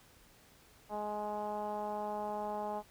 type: tone with low-pass filter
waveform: 10% pulse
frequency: 209.4 Hz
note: G#3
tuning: 15 cents sharp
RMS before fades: -38 dBFS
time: 0.89-2.83 s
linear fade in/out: 50 ms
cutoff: 820 Hz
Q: 3.2
effects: pink hiss -62 dBFS RMS until 2.9 s